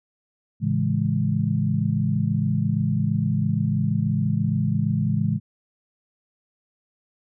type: chord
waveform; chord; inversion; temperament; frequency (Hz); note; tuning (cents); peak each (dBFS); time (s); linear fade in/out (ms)
sine; A major seventh; none; equal; 110 / 138.59 / 164.81 / 207.7; A2 / C#3 / E3 / G#3; 0 / 0 / 0 / 0; -25; 0.6-5.4; 50
effects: none